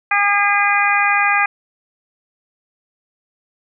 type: harmonic tone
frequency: 406 Hz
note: G#4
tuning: 39 cents flat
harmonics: 2 / 3 / 4 / 5 / 6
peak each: -19 / -19 / -19 / -19 / -19 dBFS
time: 0.11-1.46 s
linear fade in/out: 5 ms
effects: none